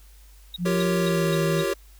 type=tone bursts; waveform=triangle; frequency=3791 Hz; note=A#7; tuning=28 cents sharp; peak=-29 dBFS; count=5; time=0.54-1.61 s; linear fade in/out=2 ms; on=22 ms; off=240 ms
type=tone with pitch glide; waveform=sine; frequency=176 to 162.33 Hz; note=F3 to E3; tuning=+14 to -26 cents; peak=-23 dBFS; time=0.58-1.65 s; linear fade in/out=50 ms; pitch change=-140 cents; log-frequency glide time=0.95-1.35 s
type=chord; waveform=square; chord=G half-diminished seventh; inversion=third; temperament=equal with one note detuned; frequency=346.2 / 392 / 466.2 / 554.4 Hz; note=F4 / G4 / Bb4 / Db5; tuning=-15 / 0 / 0 / 0 cents; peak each=-31 / -27 / -32 / -29 dBFS; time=0.65-1.74 s; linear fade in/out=10 ms
effects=added 50 Hz sine -47 dBFS peak until 1.99 s + white hiss -57 dBFS RMS until 1.99 s